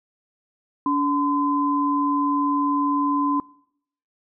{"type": "tone pair together", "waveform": "sine", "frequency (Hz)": [286.5, 1022], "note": ["D4", "C6"], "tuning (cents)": [-43, -41], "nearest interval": "octave + minor seventh", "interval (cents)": 2202, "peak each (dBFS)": -21, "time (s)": [0.86, 3.4], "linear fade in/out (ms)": 2, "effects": ["noise-tail reverb RT60 0.7 s tail -24 dB re dry"]}